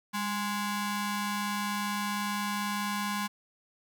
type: ring-modulated tone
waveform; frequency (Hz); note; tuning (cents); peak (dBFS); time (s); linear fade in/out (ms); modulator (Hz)
sawtooth; 622.3; D#5; 0; -23; 0.13-3.28; 20; 419
effects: none